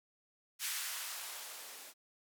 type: noise with band-pass filter sweep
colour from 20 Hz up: violet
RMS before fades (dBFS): -43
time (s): 0.59-1.94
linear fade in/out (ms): 50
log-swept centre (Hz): 1900 to 320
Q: 1
effects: none